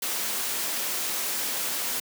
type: noise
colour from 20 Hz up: white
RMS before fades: -29 dBFS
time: 0.02-2 s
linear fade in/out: 5 ms
effects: high-pass 200 Hz 12 dB/octave